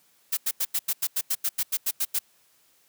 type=noise bursts; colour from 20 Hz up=blue; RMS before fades=-25 dBFS; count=14; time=0.32-2.192 s; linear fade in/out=10 ms; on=52 ms; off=88 ms; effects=white hiss -63 dBFS RMS until 2.88 s + high-pass 80 Hz 12 dB/octave